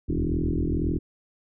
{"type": "tone with frequency modulation", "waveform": "sine", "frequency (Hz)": 121.9, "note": "B2", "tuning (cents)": -22, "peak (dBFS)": -22, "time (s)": [0.08, 0.99], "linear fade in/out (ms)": 20, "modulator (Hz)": 41.9, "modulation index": 5.6, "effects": []}